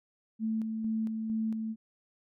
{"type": "tone with tremolo", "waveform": "sine", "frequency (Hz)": 221.1, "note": "A3", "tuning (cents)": 9, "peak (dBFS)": -28, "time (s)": [0.39, 1.76], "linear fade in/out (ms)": 50, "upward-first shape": "square", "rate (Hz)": 2.2, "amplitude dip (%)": 35, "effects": []}